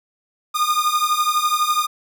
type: beating tone pair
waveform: 45% pulse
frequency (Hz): 1215 / 1227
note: D#6 / D#6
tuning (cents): -42 / -25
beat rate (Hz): 12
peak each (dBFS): -20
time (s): 0.54-1.87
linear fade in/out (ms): 20
effects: none